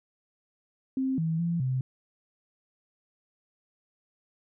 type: tone with pitch steps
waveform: sine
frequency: 263.8 / 162.1 / 169.9 / 129.7 Hz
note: C4 / E3 / F3 / C3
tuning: +14 / -29 / -47 / -15 cents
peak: -25 dBFS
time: 0.97-1.81 s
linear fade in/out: 2 ms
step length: 210 ms
effects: none